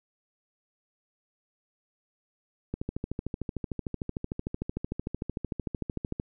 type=click train; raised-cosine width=3 ms; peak=-18 dBFS; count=47; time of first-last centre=2.74-6.199 s; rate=13.3 Hz; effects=none